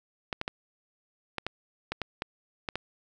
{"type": "clicks", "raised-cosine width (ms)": 0.3, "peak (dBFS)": -15, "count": 10, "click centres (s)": [0.328, 0.414, 0.479, 1.383, 1.466, 1.92, 2.017, 2.221, 2.688, 2.756], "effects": []}